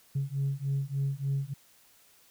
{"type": "beating tone pair", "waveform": "sine", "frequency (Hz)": [136.5, 139.9], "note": ["C#3", "C#3"], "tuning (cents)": [-26, 16], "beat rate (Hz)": 3.4, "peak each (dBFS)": -30, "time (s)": [0.15, 1.54], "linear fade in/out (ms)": 10, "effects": ["tanh soft clip ceiling -23 dBFS", "white hiss -61 dBFS RMS until 2.3 s"]}